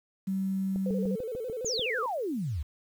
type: tone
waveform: sine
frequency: 192 Hz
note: G3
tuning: 36 cents flat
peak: -27 dBFS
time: 0.27-1.16 s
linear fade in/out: 10 ms
type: click train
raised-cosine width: 2 ms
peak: -27 dBFS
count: 8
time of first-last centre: 0.76-1.794 s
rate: 6.77 Hz
type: tone with vibrato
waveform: sine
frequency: 474.4 Hz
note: A#4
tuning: 30 cents sharp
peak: -32 dBFS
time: 0.86-2.06 s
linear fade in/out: 2 ms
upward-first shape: square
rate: 12 Hz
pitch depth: 120 cents each way
type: exponential sweep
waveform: sine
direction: down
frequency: 7250 to 65.41 Hz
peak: -29 dBFS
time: 1.65-2.63 s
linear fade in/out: 10 ms
effects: 9-bit